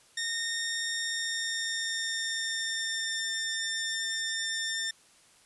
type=tone with pitch glide; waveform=15% pulse; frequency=1837 to 1801.3 Hz; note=A#6 to A6; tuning=-26 to +40 cents; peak=-24 dBFS; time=0.17-4.91 s; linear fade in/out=5 ms; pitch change=-34 cents; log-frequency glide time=1.01-3.26 s; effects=white hiss -60 dBFS RMS until 5.45 s + resampled to 24000 Hz